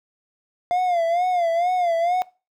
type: tone with vibrato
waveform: triangle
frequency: 698.5 Hz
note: F5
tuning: in tune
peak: -16 dBFS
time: 0.71-2.22 s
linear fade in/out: 0 ms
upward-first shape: sine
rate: 2.2 Hz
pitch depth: 91 cents each way
effects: noise-tail reverb RT60 0.3 s tail -21 dB re dry